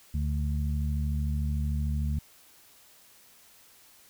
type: harmonic tone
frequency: 73.42 Hz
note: D2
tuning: in tune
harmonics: 1 / 2 / 3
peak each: -27 / -33 / -37 dBFS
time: 0.14-2.19 s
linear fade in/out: 5 ms
effects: white hiss -57 dBFS RMS until 4.09 s